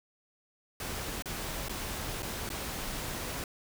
pink noise with dropouts, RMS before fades -37 dBFS, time 0.8-3.44 s, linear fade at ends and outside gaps 2 ms, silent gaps 1.223-1.257 / 1.685-1.694 / 2.223-2.228 / 2.491-2.501 s, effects none

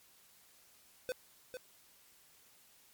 square tone with echo, 506 Hz, B4, 42 cents sharp, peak -35 dBFS, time 1.09-1.12 s, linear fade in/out 0 ms, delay 450 ms, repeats 1, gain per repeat -7 dB, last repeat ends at 1.57 s, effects white hiss -64 dBFS RMS until 2.93 s + MP3 96 kbps

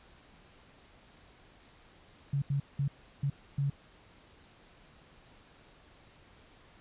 sine tone bursts at uneven times, 140 Hz, C#3, 18 cents sharp, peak -27 dBFS, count 5, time 2.33-2.42 / 2.5-2.6 / 2.79-2.88 / 3.23-3.3 / 3.58-3.7 s, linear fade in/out 5 ms, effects pink hiss -59 dBFS RMS until 6.8 s + resampled to 8000 Hz

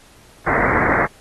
white low-pass noise, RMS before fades -18 dBFS, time 0.46-1.07 s, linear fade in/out 20 ms, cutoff 2100 Hz, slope 96 dB/octave, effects pink hiss -49 dBFS RMS until 1.2 s + AAC 32 kbps

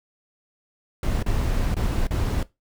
brown noise with dropouts, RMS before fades -23 dBFS, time 1.03-2.43 s, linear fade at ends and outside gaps 2 ms, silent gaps 1.227-1.262 / 1.743-1.766 / 2.07-2.108 s, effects noise-tail reverb RT60 0.2 s tail -18 dB re dry

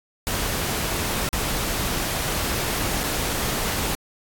pink noise with dropouts, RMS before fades -25 dBFS, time 0.27-3.95 s, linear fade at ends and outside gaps 0 ms, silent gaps 1.289-1.33 / 3.033-3.037 s, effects AAC 64 kbps

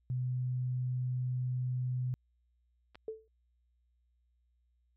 sine tone, 126.2 Hz, B2, 38 cents sharp, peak -31 dBFS, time 0.1-2.14 s, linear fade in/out 0 ms
clicks, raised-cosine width 0.3 ms, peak -42 / -34 dBFS, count 2, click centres 2.947 / 2.955 s
sine tone with exponential decay, 440 Hz, A4, in tune, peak -33 dBFS, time 3.08-3.28 s, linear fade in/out 2 ms, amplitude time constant 43 ms
effects added 60 Hz sine -70 dBFS peak until 4.96 s

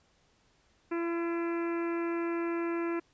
harmonic tone with a mistuned harmonic, 338.3 Hz, E4, 45 cents sharp, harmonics 1 / 2 / 3 / 4 / 5 / 6 / 7 / 8, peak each -30 / -44 / -42 / -43 / -46 / -49 / -47 / -53 dBFS, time 0.91-3 s, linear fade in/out 10 ms, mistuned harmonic 8, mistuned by -27 cents, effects pink hiss -68 dBFS RMS until 3.13 s + resampled to 16000 Hz

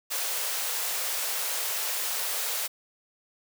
white high-pass noise, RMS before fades -30 dBFS, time 0.1-2.68 s, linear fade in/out 20 ms, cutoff 430 Hz, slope 48 dB/octave, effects none

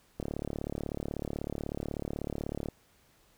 click train, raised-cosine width 2 ms, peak -21 dBFS, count 91, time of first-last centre 0.2-2.686 s, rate 36.2 Hz, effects pink hiss -65 dBFS RMS until 3.37 s

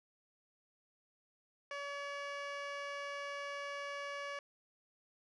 15% pulse tone with low-pass filter, 568 Hz, C#5, 42 cents sharp, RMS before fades -43 dBFS, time 1.71-4.39 s, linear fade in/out 2 ms, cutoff 4000 Hz, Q 1.1, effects none

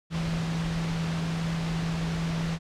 sine tone in noise, 164.81 Hz, E3, in tune, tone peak -27 dBFS, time 0.1-2.59 s, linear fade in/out 50 ms, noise pink, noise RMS -35 dBFS, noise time 0.1-2.59 s, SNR +5 dB, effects low-pass 5000 Hz 12 dB/octave

